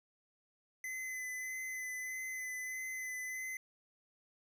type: tone with vibrato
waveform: square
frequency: 2028 Hz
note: B6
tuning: 45 cents sharp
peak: -40 dBFS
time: 0.84-3.57 s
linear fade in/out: 2 ms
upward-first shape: sine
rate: 1.6 Hz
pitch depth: 15 cents each way
effects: none